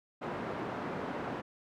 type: band-pass noise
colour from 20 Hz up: pink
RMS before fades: -38 dBFS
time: 0.21-1.42 s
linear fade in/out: 20 ms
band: 200 to 1300 Hz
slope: 12 dB/octave
effects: none